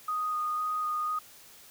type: tone with vibrato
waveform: sine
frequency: 1238 Hz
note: D#6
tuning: 9 cents flat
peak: -28 dBFS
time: 0.08-1.19 s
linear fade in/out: 5 ms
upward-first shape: square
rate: 2 Hz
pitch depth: 9 cents each way
effects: white hiss -53 dBFS RMS until 1.7 s